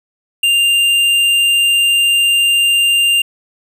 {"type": "tone with tanh clipping", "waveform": "triangle", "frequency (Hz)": 2794, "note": "F7", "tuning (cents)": 0, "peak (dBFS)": -11, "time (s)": [0.43, 3.22], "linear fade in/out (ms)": 5, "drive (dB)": 15, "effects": []}